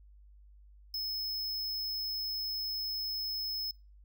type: tone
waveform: square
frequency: 5190 Hz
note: E8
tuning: 28 cents flat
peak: -34 dBFS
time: 0.94-3.71 s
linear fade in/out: 2 ms
effects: noise-tail reverb RT60 0.3 s tail -25 dB re dry + added 50 Hz sine -54 dBFS peak until 4.04 s